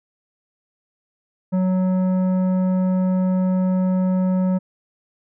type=tone with tanh clipping; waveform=sine; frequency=185.3 Hz; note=F#3; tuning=3 cents sharp; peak=-18 dBFS; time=1.52-4.59 s; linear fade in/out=20 ms; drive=11 dB; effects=none